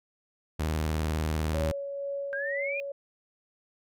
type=tone with vibrato; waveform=sawtooth; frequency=77.78 Hz; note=D#2; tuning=in tune; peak=-23 dBFS; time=0.59-1.72 s; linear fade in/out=10 ms; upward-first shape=triangle; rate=20 Hz; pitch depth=190 cents each way
type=tone with tremolo; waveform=sine; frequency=560 Hz; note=C#5; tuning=18 cents sharp; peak=-30 dBFS; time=1.54-2.92 s; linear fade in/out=5 ms; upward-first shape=sine; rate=2.1 Hz; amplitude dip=30%
type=exponential sweep; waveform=sine; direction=up; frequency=1568 to 2489 Hz; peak=-31 dBFS; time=2.33-2.8 s; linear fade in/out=0 ms
effects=none